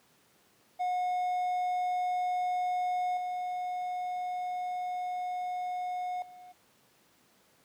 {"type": "tone with level steps", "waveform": "triangle", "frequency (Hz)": 725, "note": "F#5", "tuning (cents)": -35, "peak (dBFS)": [-26, -30, -46], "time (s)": [0.79, 6.53], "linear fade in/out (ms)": 20, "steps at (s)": [3.17, 6.22], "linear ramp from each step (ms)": 2, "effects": ["pink hiss -65 dBFS RMS until 7.64 s", "high-pass 150 Hz 12 dB/octave"]}